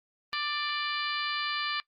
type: harmonic tone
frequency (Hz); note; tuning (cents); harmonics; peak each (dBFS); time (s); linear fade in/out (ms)
590; D5; +8; 2 / 3 / 4 / 5 / 6 / 7 / 8; -34 / -36 / -37 / -38 / -39 / -39 / -40; 0.33-1.8; 0
effects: noise-tail reverb RT60 0.1 s tail -22 dB re dry + Opus 32 kbps